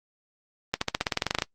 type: accelerating click train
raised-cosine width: 0.2 ms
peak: -6 dBFS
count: 14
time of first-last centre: 0.74-1.422 s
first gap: 74 ms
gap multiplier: 0.94
effects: noise-tail reverb RT60 0.1 s tail -23 dB re dry + Opus 24 kbps